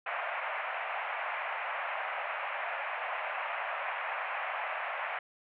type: band-pass noise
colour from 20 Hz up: pink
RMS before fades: -36 dBFS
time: 0.06-5.19 s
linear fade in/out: 5 ms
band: 610 to 2600 Hz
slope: 48 dB/octave
effects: none